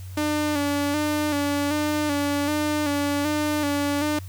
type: tone with vibrato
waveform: sawtooth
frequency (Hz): 293.7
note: D4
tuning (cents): 0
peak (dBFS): -18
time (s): 0.17-4.19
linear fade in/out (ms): 5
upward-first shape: square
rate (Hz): 1.3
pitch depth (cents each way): 39
effects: added 93 Hz sine -34 dBFS peak until 4.28 s + white hiss -50 dBFS RMS until 4.28 s